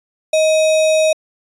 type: tone with sample-and-hold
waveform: sine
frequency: 628 Hz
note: D#5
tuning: 16 cents sharp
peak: -10 dBFS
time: 0.33-1.13 s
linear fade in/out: 5 ms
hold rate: 3150 Hz
effects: resampled to 22050 Hz